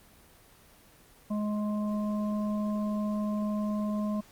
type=harmonic tone; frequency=209.8 Hz; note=G#3; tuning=18 cents sharp; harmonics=1 / 3 / 5; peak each=-28 / -38 / -42 dBFS; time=1.3-4.21 s; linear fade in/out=10 ms; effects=pink hiss -57 dBFS RMS until 4.31 s + Opus 24 kbps